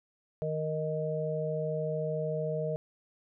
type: harmonic tone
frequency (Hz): 155.56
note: D#3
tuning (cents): 0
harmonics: 1 / 3 / 4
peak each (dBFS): -34 / -34 / -34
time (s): 0.42-2.76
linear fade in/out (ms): 0
effects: none